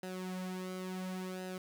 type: tone with flanger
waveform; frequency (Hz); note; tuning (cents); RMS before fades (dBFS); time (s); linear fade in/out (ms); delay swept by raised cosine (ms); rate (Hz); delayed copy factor
sawtooth; 185; F#3; 0; -41; 0.03-1.58; 2; 0.88 to 4.28; 0.71; -0.7
effects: 11-bit